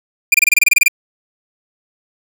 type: tone bursts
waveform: 45% pulse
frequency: 2403 Hz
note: D7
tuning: 39 cents sharp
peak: -6 dBFS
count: 12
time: 0.32-0.882 s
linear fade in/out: 5 ms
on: 23 ms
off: 26 ms
effects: none